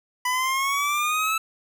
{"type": "exponential sweep", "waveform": "25% pulse", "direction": "up", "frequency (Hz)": [990, 1318.5], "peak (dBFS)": -18, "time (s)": [0.25, 1.38], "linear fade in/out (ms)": 5, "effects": []}